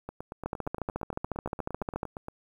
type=two click trains; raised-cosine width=1 ms; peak=-23 / -17 dBFS; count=20 / 23; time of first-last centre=0.09-2.284 / 0.46-2.031 s; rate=8.66 / 14 Hz; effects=9-bit